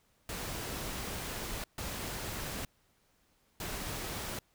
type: noise bursts at uneven times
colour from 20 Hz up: pink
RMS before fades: -39 dBFS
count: 3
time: 0.29-1.64 / 1.78-2.65 / 3.6-4.39 s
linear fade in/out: 2 ms
effects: pink hiss -71 dBFS RMS until 4.54 s